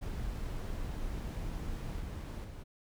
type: noise with level steps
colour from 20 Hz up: brown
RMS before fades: -38 / -40 / -44 dBFS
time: 0.01-2.64 s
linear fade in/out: 20 ms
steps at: 2 / 2.44 s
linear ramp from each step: 5 ms
effects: none